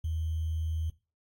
sine tone with sample-and-hold, 80 Hz, D#2, 49 cents sharp, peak -29 dBFS, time 0.04-0.9 s, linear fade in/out 5 ms, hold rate 3150 Hz, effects noise-tail reverb RT60 0.3 s tail -19 dB re dry + AAC 48 kbps

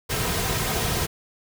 pink noise with comb filter, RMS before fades -25 dBFS, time 0.09-1.07 s, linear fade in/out 20 ms, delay 3.5 ms, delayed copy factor -0.5, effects none

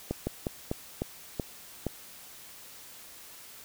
slowing click train, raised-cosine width 2 ms, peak -16 dBFS, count 7, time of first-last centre 0.11-1.867 s, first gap 160 ms, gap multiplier 1.24, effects white hiss -49 dBFS RMS until 3.64 s

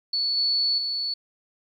sine tone with level steps, 4435 Hz, C#8, in tune, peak -22 / -20 / -25 dBFS, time 0.13-1.14 s, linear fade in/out 5 ms, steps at 0.37 / 0.78 s, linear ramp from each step 2 ms, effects 10-bit

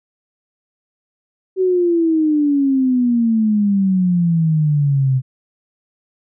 sine exponential sweep, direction down, 380.2 to 128.2 Hz, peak -12 dBFS, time 1.56-5.22 s, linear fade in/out 50 ms, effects none

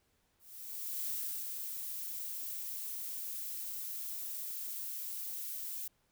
violet noise with ADSR envelope, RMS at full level -37 dBFS, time 0.39-5.88 s, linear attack 700 ms, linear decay 360 ms, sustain -4 dB, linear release 5 ms, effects pink hiss -75 dBFS RMS until 6.11 s

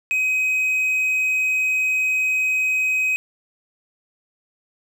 triangle tone, 2525 Hz, D#7, 25 cents sharp, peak -16 dBFS, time 0.11-3.16 s, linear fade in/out 0 ms, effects none

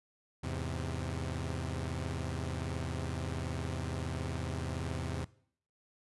sawtooth chord, E augmented, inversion none, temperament equal, 82.41 / 103.83 / 130.81 Hz, E2 / G#2 / B#2, 0 / 0 / 0 cents, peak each -34 / -39 / -35 dBFS, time 0.43-5.25 s, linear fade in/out 10 ms, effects noise-tail reverb RT60 0.6 s tail -21 dB re dry + resampled to 24000 Hz

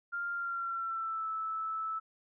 sine tone with pitch glide, 1396.9 to 1310.9 Hz, F6 to E6, 0 to -10 cents, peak -33 dBFS, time 0.12-2 s, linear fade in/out 20 ms, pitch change -110 cents, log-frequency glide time 0.33-1.28 s, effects none

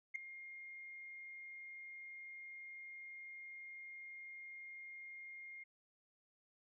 sine tone with ADSR envelope, 2126 Hz, C7, 27 cents sharp, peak -34 dBFS, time 0.14-5.64 s, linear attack 17 ms, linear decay 3 ms, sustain -15 dB, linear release 12 ms, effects tanh soft clip ceiling -32 dBFS

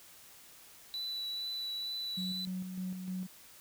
triangle tone with vibrato, 3959 Hz, B7, 3 cents sharp, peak -34 dBFS, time 0.94-2.45 s, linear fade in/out 0 ms, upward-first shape triangle, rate 2.2 Hz, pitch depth 16 cents each way
sine tone with tremolo, 185 Hz, F#3, in tune, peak -34 dBFS, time 2.17-3.27 s, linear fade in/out 10 ms, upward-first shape square, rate 3.3 Hz, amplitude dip 45%
effects tanh soft clip ceiling -29 dBFS + white hiss -56 dBFS RMS until 3.6 s

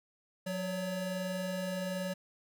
square tone pair together, 181.93 / 567 Hz, F#3 / C#5, -29 / +39 cents, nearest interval octave + minor sixth, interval 1968 cents, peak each -37 / -38 dBFS, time 0.46-2.14 s, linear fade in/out 10 ms, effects none

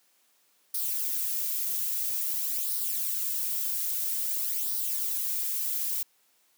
violet noise with flanger, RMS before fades -30 dBFS, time 0.74-6.03 s, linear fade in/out 5 ms, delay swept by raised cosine 0.2 to 3 ms, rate 0.5 Hz, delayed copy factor +0.55, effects white hiss -67 dBFS RMS until 6.57 s + high-pass 200 Hz 12 dB/octave

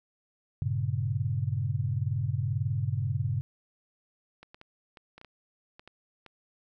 sine chord, G diminished, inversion none, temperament equal, 98 / 116.54 / 138.59 Hz, G2 / Bb2 / Db3, 0 / 0 / 0 cents, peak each -31 dBFS, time 0.62-3.41 s, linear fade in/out 0 ms
clicks, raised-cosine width 0.3 ms, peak -32 dBFS, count 10, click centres 4.43 / 4.545 / 4.614 / 4.972 / 5.18 / 5.214 / 5.247 / 5.795 / 5.876 / 6.263 s
effects none

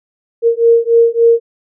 sine beating tone pair, 462.2 / 465.7 Hz, A#4 / A#4, -15 / -2 cents, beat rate 3.5 Hz, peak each -10 dBFS, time 0.42-1.4 s, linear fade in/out 50 ms, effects none

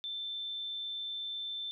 sine tone, 3546 Hz, A7, 13 cents sharp, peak -36 dBFS, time 0.04-1.71 s, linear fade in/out 0 ms, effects none

